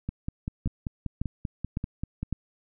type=two click trains; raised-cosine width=5 ms; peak=-18 / -16 dBFS; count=12 / 4; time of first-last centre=0.09-2.23 / 0.66-2.327 s; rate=5.14 / 1.8 Hz; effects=none